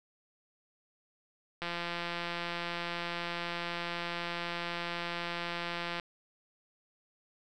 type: click train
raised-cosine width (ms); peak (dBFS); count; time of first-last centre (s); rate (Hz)
0.3; -20; 754; 1.62-5.998; 172
effects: none